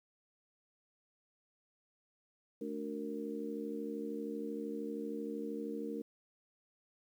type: harmonic tone with a mistuned harmonic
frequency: 72.9 Hz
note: D2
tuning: 12 cents flat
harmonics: 3 / 4 / 5 / 6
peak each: -43 / -42 / -48 / -42 dBFS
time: 2.61-6.02 s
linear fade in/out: 5 ms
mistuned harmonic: 6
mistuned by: +93 cents
effects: 11-bit